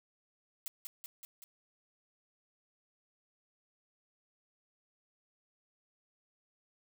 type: noise with echo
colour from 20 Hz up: blue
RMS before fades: -40 dBFS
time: 0.66-0.68 s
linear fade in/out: 0 ms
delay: 190 ms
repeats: 4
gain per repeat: -3 dB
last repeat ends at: 1.44 s
effects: none